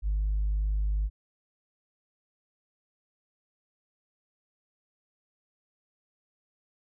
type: tone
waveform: sine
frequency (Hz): 51.2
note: G#1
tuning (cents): -24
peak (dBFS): -23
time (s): 0.02-1.1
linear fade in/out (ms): 50
effects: tanh soft clip ceiling -22 dBFS